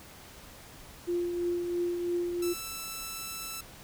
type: tone with tremolo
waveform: sine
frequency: 349.2 Hz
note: F4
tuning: in tune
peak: -26 dBFS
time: 1.07-2.54 s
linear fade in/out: 20 ms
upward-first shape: triangle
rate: 3 Hz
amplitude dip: 45%
type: tone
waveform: 5% pulse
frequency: 1324 Hz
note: E6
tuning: 7 cents sharp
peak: -25 dBFS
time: 2.42-3.61 s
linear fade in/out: 5 ms
effects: pink hiss -50 dBFS RMS until 3.83 s